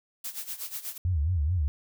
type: noise with tremolo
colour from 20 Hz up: blue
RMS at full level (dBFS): -34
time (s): 0.24-0.98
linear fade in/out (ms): 5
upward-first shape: sine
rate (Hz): 8.2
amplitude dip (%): 80
type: tone with vibrato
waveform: sine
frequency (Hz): 81.4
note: E2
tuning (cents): -21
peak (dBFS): -23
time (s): 1.05-1.68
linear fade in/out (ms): 0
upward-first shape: sine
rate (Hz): 4.6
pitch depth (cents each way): 230
effects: none